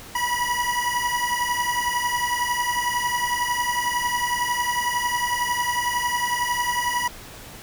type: beating tone pair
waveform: 25% pulse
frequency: 967 / 978 Hz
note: B5 / B5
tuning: -37 / -17 cents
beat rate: 11 Hz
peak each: -21 / -21 dBFS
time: 0.15-7.08 s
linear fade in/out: 5 ms
effects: pink hiss -41 dBFS RMS until 7.62 s